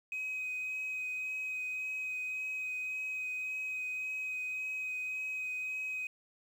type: tone with vibrato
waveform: sine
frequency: 2523 Hz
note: D#7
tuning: 23 cents sharp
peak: -33 dBFS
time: 0.12-6.07 s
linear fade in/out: 2 ms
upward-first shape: sine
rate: 1.8 Hz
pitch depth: 10 cents each way
effects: tanh soft clip ceiling -33 dBFS + 10-bit